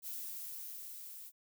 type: noise with level ramp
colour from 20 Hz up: violet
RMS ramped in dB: -42 to -50 dBFS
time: 0.02-1.32 s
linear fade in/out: 50 ms
effects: none